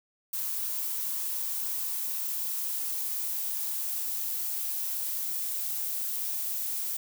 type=noise with high-pass filter sweep; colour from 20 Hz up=violet; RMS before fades=-32 dBFS; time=0.33-6.97 s; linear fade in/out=5 ms; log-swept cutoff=1000 to 660 Hz; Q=4.5; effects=none